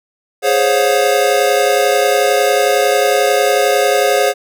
square chord, Db major seventh, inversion second, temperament equal with one note detuned, 415.3 / 523.3 / 554.4 / 716.8 Hz, Ab4 / C5 / Db5 / F5, 0 / 0 / 0 / +45 cents, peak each -17 dBFS, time 0.42-4.34 s, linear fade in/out 50 ms, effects none

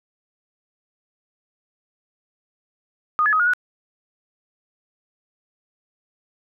sine tone with pitch steps, 1232 / 1706 / 1261 / 1431 / 1469 Hz, D#6 / G#6 / D#6 / F6 / F#6, -17 / +46 / +23 / +42 / -13 cents, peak -15 dBFS, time 3.19-3.535 s, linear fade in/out 0 ms, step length 69 ms, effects none

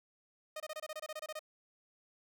sawtooth tone bursts, 618 Hz, D#5, 12 cents flat, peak -36 dBFS, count 13, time 0.56-1.393 s, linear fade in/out 5 ms, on 41 ms, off 25 ms, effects none

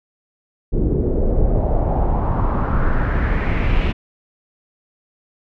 brown noise with low-pass filter sweep, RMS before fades -17 dBFS, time 0.72-3.93 s, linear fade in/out 20 ms, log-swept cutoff 350 to 2800 Hz, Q 3, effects none

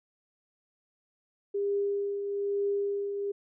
sine tone with tremolo, 402.5 Hz, G4, 46 cents sharp, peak -25 dBFS, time 1.54-3.32 s, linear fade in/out 10 ms, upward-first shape triangle, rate 1.1 Hz, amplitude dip 50%, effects none

